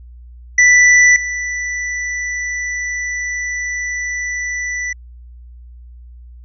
square tone with level steps, 1975.5 Hz, B6, in tune, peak -7 / -20 dBFS, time 0.58-4.93 s, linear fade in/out 5 ms, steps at 1.16 s, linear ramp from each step 2 ms, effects added 60 Hz sine -35 dBFS peak until 6.44 s + resampled to 16000 Hz

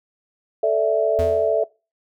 sine chord, A suspended fourth, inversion none, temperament just, 440 / 586.7 / 660 Hz, A4 / D5 / E5, 0 / -2 / +2 cents, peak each -21 / -22 / -18 dBFS, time 0.63-1.64 s, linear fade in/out 5 ms
square tone with exponential decay, 84 Hz, E2, 33 cents sharp, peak -22 dBFS, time 1.19-1.61 s, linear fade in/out 0 ms, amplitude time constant 91 ms
effects noise-tail reverb RT60 0.3 s tail -23 dB re dry

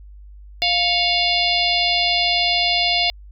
harmonic tone with a mistuned harmonic, 698.5 Hz, F5, in tune, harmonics 1 / 3 / 4 / 5 / 6 / 7, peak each -23 / -23 / -23 / -23 / -23 / -23 dBFS, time 0.62-3.1 s, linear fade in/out 0 ms, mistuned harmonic 3, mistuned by +84 cents, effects added 50 Hz sine -38 dBFS peak until 3.31 s

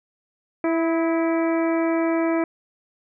harmonic tone with a mistuned harmonic, 329.6 Hz, E4, in tune, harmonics 1 / 2 / 3 / 4 / 5 / 6 / 7, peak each -20 / -25 / -32 / -34 / -37 / -37 / -36 dBFS, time 0.64-2.44 s, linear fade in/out 2 ms, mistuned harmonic 4, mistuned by -38 cents, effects none

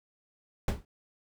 brown noise with exponential decay, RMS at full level -22 dBFS, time 0.68-0.85 s, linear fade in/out 2 ms, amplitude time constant 35 ms, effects none

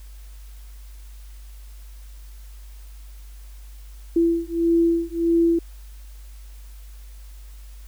sine beating tone pair, 334.9 / 336.5 Hz, E4 / E4, +27 / +36 cents, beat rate 1.6 Hz, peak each -20 dBFS, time 4.16-5.59 s, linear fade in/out 5 ms, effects added 50 Hz sine -38 dBFS peak until 7.87 s + white hiss -54 dBFS RMS until 7.87 s

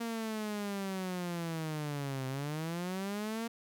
sawtooth linear two-way sweep, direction down then up, 233.1 to 129.8 to 233.1 Hz, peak -31 dBFS, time 0-3.48 s, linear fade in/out 10 ms, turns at 2.27 s, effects none

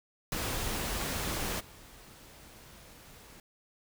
pink noise with level steps, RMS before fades -34 / -53 dBFS, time 0.32-3.4 s, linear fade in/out 2 ms, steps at 1.59 s, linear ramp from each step 20 ms, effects none

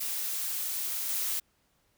blue noise with level steps, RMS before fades -33 / -31 dBFS, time 0-1.4 s, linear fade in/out 10 ms, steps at 1.09 s, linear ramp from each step 2 ms, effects pink hiss -71 dBFS RMS until 1.97 s

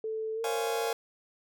sine tone with pitch glide, 440 to 459.5 Hz, A4 to A#4, 0 to -25 cents, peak -31 dBFS, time 0.04-0.93 s, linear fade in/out 2 ms, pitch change +75 cents, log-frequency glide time 0.35-0.43 s
sawtooth chord, Db major seventh, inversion third, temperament just, 519.7 / 554.4 / 693 / 831.5 Hz, C5 / Db5 / F5 / Ab5, -12 / 0 / -14 / +2 cents, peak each -36 / -34 / -32 / -31 dBFS, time 0.44-0.93 s, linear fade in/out 2 ms
effects none

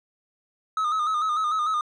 triangle tone with vibrato, 1251 Hz, D#6, 9 cents sharp, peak -20 dBFS, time 0.77-1.81 s, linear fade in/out 2 ms, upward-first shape square, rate 6.7 Hz, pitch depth 48 cents each way, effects resampled to 22050 Hz

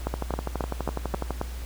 two click trains, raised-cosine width 1 ms, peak -14 / -12 dBFS, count 15 / 6, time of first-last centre 0.14-1.307 / 0.07-1.414 s, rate 12 / 3.72 Hz, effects added 60 Hz sine -32 dBFS peak until 1.65 s + pink hiss -45 dBFS RMS until 1.65 s

